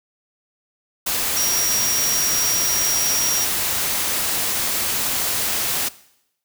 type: tone in noise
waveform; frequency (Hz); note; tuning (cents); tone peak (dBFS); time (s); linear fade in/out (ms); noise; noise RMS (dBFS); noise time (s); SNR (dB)
sine; 5680; F8; +28; -21; 1.36-3.45; 10; white; -22; 1.06-5.89; -2
effects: noise-tail reverb RT60 0.8 s tail -19 dB re dry